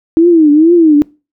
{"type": "tone with vibrato", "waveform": "sine", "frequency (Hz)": 319.3, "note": "D#4", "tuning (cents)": 45, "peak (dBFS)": -3, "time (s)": [0.17, 1.02], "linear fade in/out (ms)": 0, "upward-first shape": "triangle", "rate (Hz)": 2.2, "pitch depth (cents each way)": 180, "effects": ["noise-tail reverb RT60 0.3 s tail -24 dB re dry"]}